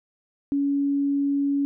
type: tone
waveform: sine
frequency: 281.3 Hz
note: C#4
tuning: 26 cents sharp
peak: -20 dBFS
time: 0.52-1.65 s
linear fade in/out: 0 ms
effects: none